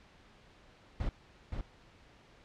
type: noise with echo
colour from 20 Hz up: brown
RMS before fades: -33 dBFS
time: 1-1.09 s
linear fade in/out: 2 ms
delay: 520 ms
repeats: 1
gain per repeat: -4 dB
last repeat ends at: 1.61 s
effects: pink hiss -60 dBFS RMS until 2.44 s + low-pass 4000 Hz 12 dB/octave